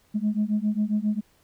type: beating tone pair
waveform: sine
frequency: 207.4 / 214.8 Hz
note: G#3 / A3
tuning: -2 / -41 cents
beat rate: 7.4 Hz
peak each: -24 dBFS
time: 0.14-1.21 s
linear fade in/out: 20 ms
effects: tanh soft clip ceiling -16 dBFS + pink hiss -63 dBFS RMS until 1.43 s